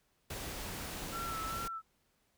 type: noise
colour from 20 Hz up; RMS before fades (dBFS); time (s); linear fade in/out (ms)
pink; -42; 0.3-1.68; 5
type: tone with vibrato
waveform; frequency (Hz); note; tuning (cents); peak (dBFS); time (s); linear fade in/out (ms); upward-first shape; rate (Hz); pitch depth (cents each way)
sine; 1335; E6; +22; -38; 1.11-1.82; 50; sine; 2.4; 37
effects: pink hiss -75 dBFS RMS until 2.37 s